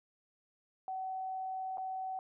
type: tone with dropouts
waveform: sine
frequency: 756 Hz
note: F#5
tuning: 37 cents sharp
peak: -36 dBFS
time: 0.88-2.19 s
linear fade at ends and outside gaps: 1 ms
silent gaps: 1.773-1.781 s
effects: none